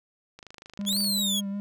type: click train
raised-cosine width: 0.2 ms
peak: -27 dBFS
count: 18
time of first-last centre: 0.39-1.044 s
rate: 26 Hz
type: tone with vibrato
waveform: triangle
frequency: 200 Hz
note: G3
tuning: 35 cents sharp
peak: -27 dBFS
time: 0.79-1.6 s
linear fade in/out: 0 ms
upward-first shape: sine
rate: 5.4 Hz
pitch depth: 25 cents each way
type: exponential two-way sweep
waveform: sawtooth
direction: up then down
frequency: 3240 to 4647 to 3240 Hz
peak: -22 dBFS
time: 0.86-1.41 s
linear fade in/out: 20 ms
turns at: 0.99 s
effects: none